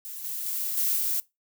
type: noise with level steps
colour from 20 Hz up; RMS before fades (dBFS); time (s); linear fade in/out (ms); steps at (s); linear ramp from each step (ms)
violet; -38 / -33 / -30 / -25 / -27; 0.05-1.2; 0; 0.24 / 0.46 / 0.77 / 0.96; 5
effects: noise-tail reverb RT60 0.2 s tail -21 dB re dry